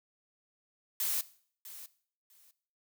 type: noise with echo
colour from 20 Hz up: blue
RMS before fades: -32 dBFS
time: 1-1.21 s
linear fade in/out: 2 ms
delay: 650 ms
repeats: 2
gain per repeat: -15 dB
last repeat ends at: 2.51 s
effects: noise-tail reverb RT60 0.5 s tail -17 dB re dry